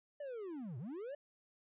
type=linear two-way sweep; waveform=triangle; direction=down then up; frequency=598 to 110 to 598 Hz; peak=-40 dBFS; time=0.2-1.15 s; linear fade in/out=5 ms; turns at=0.78 s; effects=resampled to 8000 Hz